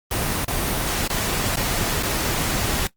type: noise with dropouts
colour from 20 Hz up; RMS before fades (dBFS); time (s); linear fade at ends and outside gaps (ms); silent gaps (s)
pink; -23; 0.11-2.87; 2; 0.447-0.48 / 1.077-1.1 / 1.558-1.57 / 2.027-2.032
effects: noise-tail reverb RT60 0.1 s tail -17 dB re dry + Opus 24 kbps